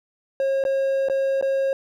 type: tone with dropouts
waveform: triangle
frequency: 541 Hz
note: C#5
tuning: 42 cents flat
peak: -17 dBFS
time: 0.4-1.73 s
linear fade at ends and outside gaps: 1 ms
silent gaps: 0.639-0.651 / 1.086-1.098 / 1.412-1.425 s
effects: none